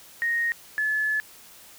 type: tone pair in turn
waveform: sine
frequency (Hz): 1864.7 / 1721.9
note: A#6 / A6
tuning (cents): 0 / -38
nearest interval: minor second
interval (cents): 138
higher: first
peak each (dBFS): -22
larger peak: neither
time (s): 0.22-0.52 / 0.78-1.2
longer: second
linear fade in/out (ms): 0
effects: white hiss -49 dBFS RMS until 1.78 s